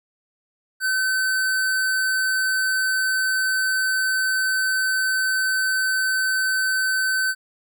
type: tone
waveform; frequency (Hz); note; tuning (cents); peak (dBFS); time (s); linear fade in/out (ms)
square; 1529; G6; -44; -20; 0.8-7.35; 50
effects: none